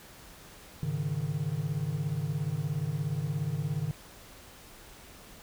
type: chord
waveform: triangle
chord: Ab suspended fourth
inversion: none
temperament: equal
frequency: 103.83 / 138.59 / 155.56 Hz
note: Ab2 / Db3 / Eb3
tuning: 0 / 0 / 0 cents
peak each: -36 / -31 / -30 dBFS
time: 0.83-3.91 s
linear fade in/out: 0 ms
effects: pink hiss -51 dBFS RMS until 5.42 s